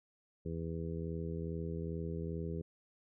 harmonic tone, 82.41 Hz, E2, in tune, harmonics 1 / 2 / 3 / 4 / 5 / 6, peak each -42 / -40 / -49 / -47 / -44 / -49 dBFS, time 0.45-2.62 s, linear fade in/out 10 ms, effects none

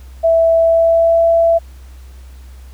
sine tone with pitch glide, 659.3 to 667.3 Hz, E5 to E5, 0 to +21 cents, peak -8 dBFS, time 0.23-1.59 s, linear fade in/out 20 ms, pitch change +21 cents, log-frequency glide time 0.56-1.25 s, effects added 64 Hz sine -33 dBFS peak until 2.73 s + pink hiss -49 dBFS RMS until 2.73 s

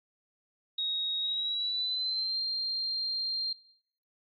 sine tone with pitch glide, 3773 to 4186 Hz, A#7 to C8, +20 to 0 cents, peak -29 dBFS, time 0.78-3.53 s, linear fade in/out 5 ms, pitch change +180 cents, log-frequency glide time 1.19-2.39 s, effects noise-tail reverb RT60 0.7 s tail -20 dB re dry + AAC 64 kbps

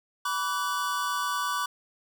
square tone cluster, 982 / 1151 / 1495 Hz, B5 / D6 / F#6, -10 / -35 / +17 cents, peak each -34 / -30 / -34 dBFS, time 0.25-1.66 s, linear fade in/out 5 ms, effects none

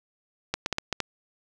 clicks, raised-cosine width 0.2 ms, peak -9 dBFS, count 6, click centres 0.54 / 0.661 / 0.727 / 0.784 / 0.927 / 1.003 s, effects none

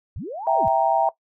sine linear two-way sweep, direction up then down, 51.91 to 987.8 to 52.2 Hz, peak -29 dBFS, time 0.16-0.68 s, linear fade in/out 0 ms, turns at 0.47 s
sine chord, E diminished, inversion none, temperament equal, 659.3 / 784 / 932.3 Hz, E5 / G5 / Bb5, 0 / 0 / 0 cents, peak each -20 / -20 / -22 dBFS, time 0.47-1.09 s, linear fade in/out 2 ms
effects noise-tail reverb RT60 0.1 s tail -18 dB re dry

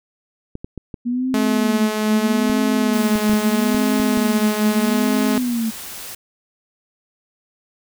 clicks, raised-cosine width 3 ms, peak -17 dBFS, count 11, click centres 0.554 / 0.645 / 0.777 / 0.942 / 2.498 / 3.156 / 3.296 / 3.333 / 3.747 / 4 / 4.174 s
sine tone with vibrato, 237.3 Hz, A#3, 31 cents sharp, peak -18 dBFS, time 1.05-5.71 s, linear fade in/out 20 ms, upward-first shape sine, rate 0.78 Hz, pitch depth 170 cents each way
sawtooth tone with pitch glide, 214.2 to 211.6 Hz, A3 to G#3, -46 to +33 cents, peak -14 dBFS, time 1.34-5.38 s, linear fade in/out 0 ms, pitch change -21 cents, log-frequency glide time 2.78-3.11 s
white noise, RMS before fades -33 dBFS, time 2.93-6.15 s, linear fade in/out 5 ms
effects none

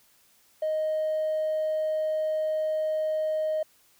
sine tone with hard clipping, 623 Hz, D#5, 2 cents sharp, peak -25 dBFS, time 0.62-3.63 s, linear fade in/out 5 ms, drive 1 dB, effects white hiss -62 dBFS RMS until 3.99 s

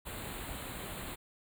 pink band-stop noise, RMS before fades -42 dBFS, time 0.05-1.16 s, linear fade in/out 20 ms, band 4300 to 7200 Hz, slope 96 dB/octave, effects none

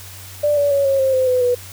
sine tone with pitch steps, 589 / 573.9 / 559.2 / 544.8 / 530.8 / 517.2 / 503.9 / 491 Hz, D5 / D5 / C#5 / C#5 / C5 / C5 / B4 / B4, +5 / -40 / +15 / -30 / +25 / -20 / +35 / -10 cents, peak -13 dBFS, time 0.43-1.55 s, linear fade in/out 10 ms, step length 140 ms, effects added 94 Hz sine -38 dBFS peak until 1.72 s + white hiss -38 dBFS RMS until 1.72 s

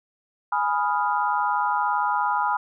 sine chord, F half-diminished seventh, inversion first, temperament equal, 830.6 / 987.8 / 1244.5 / 1396.9 Hz, Ab5 / Cb6 / Eb6 / F6, 0 / 0 / 0 / 0 cents, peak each -25 / -24 / -28 / -29 dBFS, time 0.52-2.57 s, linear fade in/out 5 ms, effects none

